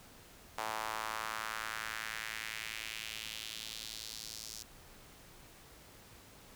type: tone with high-pass filter sweep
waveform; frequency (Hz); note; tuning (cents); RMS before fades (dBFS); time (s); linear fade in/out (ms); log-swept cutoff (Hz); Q
sawtooth; 110; A2; 0; -42; 0.58-4.63; 0; 840 to 5500; 2
effects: pink hiss -57 dBFS RMS until 6.55 s